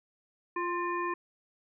harmonic tone with a mistuned harmonic, 349.2 Hz, F4, in tune, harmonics 1 / 3 / 5 / 7, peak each -34 / -32 / -39 / -43 dBFS, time 0.56-1.14 s, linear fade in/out 5 ms, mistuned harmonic 5, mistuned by +39 cents, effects none

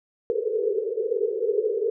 pink band-pass noise, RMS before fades -25 dBFS, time 0.3-1.9 s, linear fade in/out 0 ms, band 410 to 470 Hz, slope 96 dB/octave, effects none

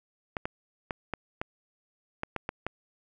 clicks, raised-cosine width 0.5 ms, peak -16 dBFS, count 9, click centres 0.368 / 0.455 / 0.908 / 1.137 / 1.415 / 2.234 / 2.363 / 2.491 / 2.666 s, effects none

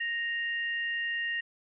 sine tone pair together, 1864.8 / 2794 Hz, A#6 / F7, 0 / 0 cents, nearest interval perfect fifth, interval 700 cents, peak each -30 / -37 dBFS, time 0-1.41 s, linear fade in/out 10 ms, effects none

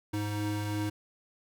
square tone pair together, 103.83 / 314.4 Hz, G#2 / D#4, 0 / +18 cents, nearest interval octave + perfect fifth, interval 1918 cents, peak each -33 / -35 dBFS, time 0.13-0.9 s, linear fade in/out 10 ms, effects none

